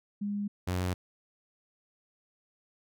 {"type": "tone pair in turn", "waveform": ["sine", "sawtooth"], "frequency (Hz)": [204.1, 90.92], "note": ["G#3", "F#2"], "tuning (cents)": [-30, -30], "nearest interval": "octave + major second", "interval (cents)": 1400, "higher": "first", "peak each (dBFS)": [-30, -25], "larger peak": "second", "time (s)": [[0.21, 0.48], [0.67, 0.94]], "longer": "neither", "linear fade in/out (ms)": 10, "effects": []}